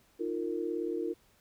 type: chord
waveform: sine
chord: Eb suspended second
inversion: none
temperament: equal with one note detuned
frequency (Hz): 311.1 / 349.2 / 458.9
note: Eb4 / F4 / Bb4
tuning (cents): 0 / 0 / -27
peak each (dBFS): -37 / -34 / -36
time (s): 0.19-1.14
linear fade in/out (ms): 20
effects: pink hiss -66 dBFS RMS until 1.4 s